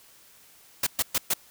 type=noise bursts; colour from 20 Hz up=white; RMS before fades=-24 dBFS; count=4; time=0.83-1.338 s; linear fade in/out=5 ms; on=37 ms; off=120 ms; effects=white hiss -55 dBFS RMS until 1.5 s